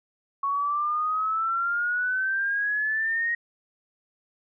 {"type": "exponential sweep", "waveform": "sine", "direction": "up", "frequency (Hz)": [1106, 1885], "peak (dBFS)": -23, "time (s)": [0.43, 3.35], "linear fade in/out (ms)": 5, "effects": []}